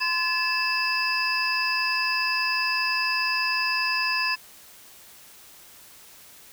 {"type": "tone cluster", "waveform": "sine", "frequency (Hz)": [1029, 1723, 2635, 4945, 5160], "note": ["C6", "A6", "E7", "D#8", "E8"], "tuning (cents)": [-29, -37, -1, -12, -38], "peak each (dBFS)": [-29, -29, -26, -29, -34], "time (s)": [0, 4.36], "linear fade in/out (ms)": 20, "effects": ["white hiss -49 dBFS RMS until 6.52 s"]}